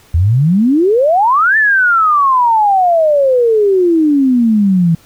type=exponential two-way sweep; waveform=sine; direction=up then down; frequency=77.78 to 1792 to 161.5 Hz; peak=-7 dBFS; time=0.14-4.95 s; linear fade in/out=5 ms; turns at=1.57 s; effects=pink hiss -46 dBFS RMS until 5.05 s